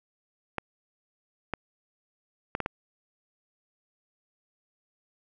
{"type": "clicks", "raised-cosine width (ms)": 0.5, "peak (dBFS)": -14, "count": 5, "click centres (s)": [0.583, 1.537, 2.551, 2.603, 2.661], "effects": []}